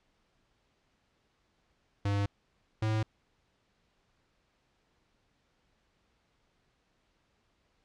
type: tone pair in turn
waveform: square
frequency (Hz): 100.8 / 109.12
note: G2 / A2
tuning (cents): +49 / -14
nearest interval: minor second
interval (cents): 137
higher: second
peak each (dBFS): -28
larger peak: neither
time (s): 2.05-2.26 / 2.82-3.03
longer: neither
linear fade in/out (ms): 5
effects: pink hiss -73 dBFS RMS until 7.84 s + low-pass 5000 Hz 12 dB/octave